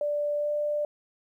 sine tone with pitch glide, 587.3 to 592.4 Hz, D5 to D5, 0 to +15 cents, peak -25 dBFS, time 0.01-0.85 s, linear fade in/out 2 ms, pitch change +15 cents, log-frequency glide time 0.36-0.51 s, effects 11-bit

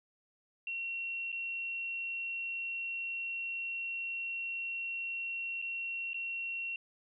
sine tone with dropouts, 2731 Hz, F7, 39 cents flat, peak -35 dBFS, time 0.67-6.76 s, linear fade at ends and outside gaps 2 ms, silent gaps 1.319-1.326 / 5.617-5.623 / 6.133-6.143 s, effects none

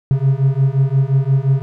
triangle beating tone pair, 132.6 / 138.3 Hz, C3 / C#3, +23 / -4 cents, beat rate 5.7 Hz, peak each -13 dBFS, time 0.11-1.62 s, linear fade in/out 0 ms, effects none

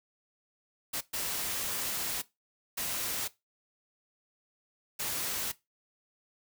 white noise bursts at uneven times, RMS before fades -34 dBFS, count 4, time 0.93-1.01 / 1.13-2.22 / 2.77-3.28 / 4.99-5.52 s, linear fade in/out 10 ms, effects noise-tail reverb RT60 0.2 s tail -18 dB re dry

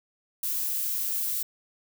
violet noise, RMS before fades -29 dBFS, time 0.43-1.43 s, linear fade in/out 5 ms, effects none

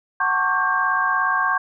sine tone cluster, 745 / 898 / 1094 / 1151 / 1589 Hz, F#5 / A5 / C#6 / D6 / G6, +12 / +35 / -23 / -35 / +23 cents, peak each -28 / -29 / -21 / -27 / -21 dBFS, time 0.2-1.58 s, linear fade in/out 5 ms, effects none

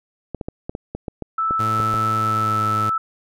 clicks, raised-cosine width 2 ms, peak -14 dBFS, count 11, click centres 0.347 / 0.412 / 0.485 / 0.695 / 0.751 / 0.95 / 1.082 / 1.223 / 1.509 / 1.801 / 1.941 s
sine tone, 1316 Hz, E6, 3 cents flat, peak -18 dBFS, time 1.38-2.98 s, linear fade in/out 5 ms
sawtooth tone with pitch glide, 110 to 106.62 Hz, A2 to G#2, 0 to +46 cents, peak -20 dBFS, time 1.59-2.9 s, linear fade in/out 10 ms, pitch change -54 cents, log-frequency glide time 2.14-2.64 s
effects none

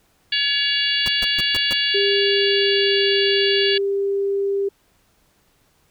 harmonic tone, 566 Hz, C#5, 36 cents sharp, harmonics 3 / 4 / 5 / 6 / 7 / 8, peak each -25 / -29 / -22 / -23 / -30 / -25 dBFS, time 0.32-3.78 s, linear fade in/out 5 ms
pink noise bursts, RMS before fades -28 dBFS, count 5, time 1.06-1.73 s, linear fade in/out 0 ms, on 22 ms, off 140 ms
sine tone with pitch glide, 400 to 396.8 Hz, G4 to G4, +35 to +21 cents, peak -18 dBFS, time 1.94-4.69 s, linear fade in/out 10 ms, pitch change -14 cents, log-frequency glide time 2.19-3.08 s
effects pink hiss -61 dBFS RMS until 5.9 s

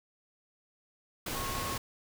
sine tone in noise, 1091 Hz, C#6, 28 cents flat, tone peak -38 dBFS, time 1.35-1.77 s, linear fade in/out 5 ms, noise pink, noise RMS -36 dBFS, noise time 1.26-1.78 s, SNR -5 dB, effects none

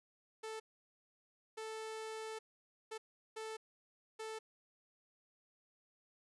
sawtooth tone bursts at uneven times, 440 Hz, A4, in tune, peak -39 dBFS, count 5, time 0.43-0.6 / 1.57-2.39 / 2.91-2.98 / 3.36-3.57 / 4.19-4.39 s, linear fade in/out 10 ms, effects resampled to 24000 Hz + 12-bit

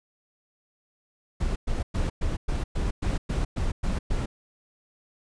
brown noise bursts, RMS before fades -26 dBFS, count 11, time 1.4-4.26 s, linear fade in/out 10 ms, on 160 ms, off 110 ms, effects resampled to 22050 Hz

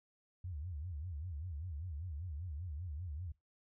sine tone with vibrato, 81.2 Hz, E2, 26 cents flat, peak -40 dBFS, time 0.44-3.32 s, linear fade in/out 5 ms, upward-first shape sine, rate 5.1 Hz, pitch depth 240 cents each way, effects noise-tail reverb RT60 0.2 s tail -23 dB re dry

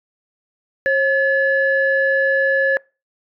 sine tone pair together, 539.9 / 1714 Hz, C#5 / A6, -46 / -46 cents, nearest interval octave + minor sixth, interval 2000 cents, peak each -16 / -15 dBFS, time 0.86-2.77 s, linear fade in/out 0 ms, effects noise-tail reverb RT60 0.3 s tail -26 dB re dry + tanh soft clip ceiling -6 dBFS

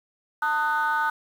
sine chord, D# diminished, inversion second, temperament just, 896 / 1244.5 / 1493.4 Hz, A5 / D#6 / F#6, +31 / 0 / +16 cents, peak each -24 / -26 / -24 dBFS, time 0.42-1.1 s, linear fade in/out 5 ms, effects tanh soft clip ceiling -16 dBFS + 8-bit

